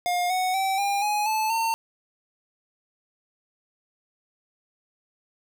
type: tone with pitch steps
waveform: square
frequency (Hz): 711 / 740.3 / 770.9 / 802.7 / 835.8 / 870.3 / 906.2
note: F5 / F#5 / G5 / G5 / G#5 / A5 / A#5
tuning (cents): +31 / +1 / -29 / +41 / +11 / -19 / -49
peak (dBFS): -23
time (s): 0.06-1.74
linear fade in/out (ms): 0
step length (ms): 240
effects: none